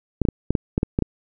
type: clicks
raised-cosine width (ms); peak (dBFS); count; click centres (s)
3; -6; 9; 0.217 / 0.252 / 0.287 / 0.506 / 0.552 / 0.779 / 0.831 / 0.989 / 1.023
effects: none